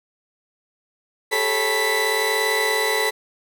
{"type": "tone cluster", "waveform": "30% pulse", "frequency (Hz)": [396.3, 437, 547, 973, 1983], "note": ["G4", "A4", "C#5", "B5", "B6"], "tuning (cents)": [19, -12, -23, -26, 7], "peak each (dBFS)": [-27, -21, -27, -27, -19], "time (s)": [1.31, 3.11], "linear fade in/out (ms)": 20, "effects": []}